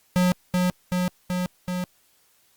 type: tone with echo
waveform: square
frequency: 180.7 Hz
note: F#3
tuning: 41 cents flat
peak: -18 dBFS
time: 0.16-0.32 s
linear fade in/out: 0 ms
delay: 380 ms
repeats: 4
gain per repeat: -2 dB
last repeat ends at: 1.84 s
effects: white hiss -62 dBFS RMS until 2.56 s + Opus 48 kbps